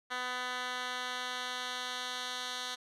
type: tone with band-pass filter sweep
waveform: 10% pulse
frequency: 250.2 Hz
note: B3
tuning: 23 cents sharp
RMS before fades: -38 dBFS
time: 0.1-2.76 s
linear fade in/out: 20 ms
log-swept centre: 2200 to 3800 Hz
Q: 1.2
effects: resampled to 32000 Hz